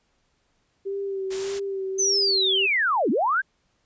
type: tone with vibrato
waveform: sine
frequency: 389.7 Hz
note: G4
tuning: 10 cents flat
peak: -26 dBFS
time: 0.85-2.67 s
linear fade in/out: 20 ms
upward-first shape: sine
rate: 1.7 Hz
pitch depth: 34 cents each way
type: noise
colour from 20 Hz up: white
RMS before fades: -35 dBFS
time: 1.3-1.6 s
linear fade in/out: 20 ms
type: linear two-way sweep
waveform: sine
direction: down then up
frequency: 6272 to 201 to 1653 Hz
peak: -19 dBFS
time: 1.98-3.42 s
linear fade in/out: 20 ms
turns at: 3.1 s
effects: pink hiss -69 dBFS RMS until 3.85 s + resampled to 16000 Hz